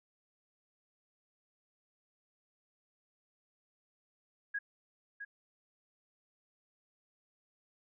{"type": "tone with echo", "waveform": "sine", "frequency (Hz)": 1652, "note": "G#6", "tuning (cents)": -10, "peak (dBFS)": -33, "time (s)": [4.54, 4.59], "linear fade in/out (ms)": 10, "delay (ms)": 660, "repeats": 1, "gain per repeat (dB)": -8, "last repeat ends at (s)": 5.25, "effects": []}